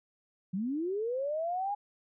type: linear sweep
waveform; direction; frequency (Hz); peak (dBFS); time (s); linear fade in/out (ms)
sine; up; 174.61 to 830.6; -30; 0.53-1.75; 10
effects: none